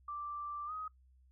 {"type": "tone with pitch glide", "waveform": "sine", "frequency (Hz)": [1174.7, 1259], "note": ["D6", "D#6"], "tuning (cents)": [0, 20], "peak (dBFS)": -39, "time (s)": [0.08, 0.88], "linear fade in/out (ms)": 5, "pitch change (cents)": 120, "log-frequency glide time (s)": [0.66, 0.72], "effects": ["noise-tail reverb RT60 0.1 s tail -19 dB re dry", "added 64 Hz sine -62 dBFS peak until 1.31 s"]}